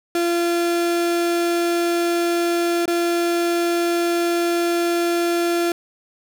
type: tone with dropouts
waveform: 35% pulse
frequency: 343.3 Hz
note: F4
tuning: 30 cents flat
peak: -16 dBFS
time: 0.15-5.72 s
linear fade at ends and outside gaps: 2 ms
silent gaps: 2.857-2.878 s
effects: none